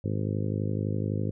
harmonic tone, 51.9 Hz, G#1, in tune, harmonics 2 / 3 / 4 / 5 / 6 / 7 / 8 / 9 / 10, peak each -29 / -33 / -35 / -37 / -39 / -40 / -41 / -42 / -43 dBFS, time 0.04-1.31 s, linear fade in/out 5 ms, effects none

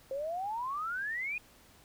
sine exponential sweep, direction up, 523 to 2507 Hz, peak -33 dBFS, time 0.11-1.38 s, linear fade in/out 2 ms, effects pink hiss -60 dBFS RMS until 1.84 s

